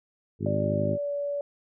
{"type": "harmonic tone", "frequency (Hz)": 51.6, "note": "G#1", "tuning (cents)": -10, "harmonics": [2, 3, 4, 5, 6, 7, 8], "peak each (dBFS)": [-30, -31, -32, -34, -38, -35, -38], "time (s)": [0.39, 0.98], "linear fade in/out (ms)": 50}
{"type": "tone with pitch glide", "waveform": "sine", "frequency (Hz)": [587.3, 572.9], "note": ["D5", "D5"], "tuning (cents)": [0, -43], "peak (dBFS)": -27, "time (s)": [0.46, 1.41], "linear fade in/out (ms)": 2, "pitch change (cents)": -43, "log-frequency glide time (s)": [0.69, 1.12]}
{"effects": []}